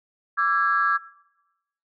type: tone cluster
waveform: sine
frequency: 1161 / 1340 / 1648 Hz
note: D6 / E6 / G#6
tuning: -20 / +28 / -14 cents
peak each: -23 dBFS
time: 0.37-0.98 s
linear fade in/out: 20 ms
effects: noise-tail reverb RT60 0.9 s tail -18 dB re dry + tanh soft clip ceiling -9 dBFS